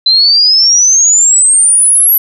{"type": "exponential sweep", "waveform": "sine", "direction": "up", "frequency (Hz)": [4032, 11840], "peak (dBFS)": -4, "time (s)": [0.06, 2.18], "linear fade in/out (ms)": 5, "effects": []}